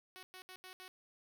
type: tone bursts at uneven times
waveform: 5% pulse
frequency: 371.1 Hz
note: F#4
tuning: 5 cents sharp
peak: -39 dBFS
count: 5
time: 0.16-0.23 / 0.34-0.42 / 0.49-0.56 / 0.64-0.73 / 0.8-0.88 s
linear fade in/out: 0 ms
effects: none